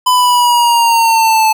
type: exponential sweep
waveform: square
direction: down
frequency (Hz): 1007 to 871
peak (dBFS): -8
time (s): 0.06-1.53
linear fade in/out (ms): 10
effects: none